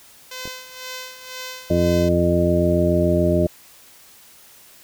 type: tone with tremolo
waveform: 5% pulse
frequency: 511 Hz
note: C5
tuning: 41 cents flat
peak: -18 dBFS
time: 0.31-2.09 s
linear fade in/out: 5 ms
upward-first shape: sine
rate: 2 Hz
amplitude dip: 70%
type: clicks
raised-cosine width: 2 ms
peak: -21 / -24 dBFS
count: 2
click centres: 0.455 / 0.476 s
type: harmonic tone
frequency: 87 Hz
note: F2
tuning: 6 cents flat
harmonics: 1 / 2 / 3 / 4 / 5 / 7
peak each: -22 / -21 / -25 / -21 / -28 / -20 dBFS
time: 1.7-3.47 s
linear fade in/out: 5 ms
effects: white hiss -48 dBFS RMS until 4.83 s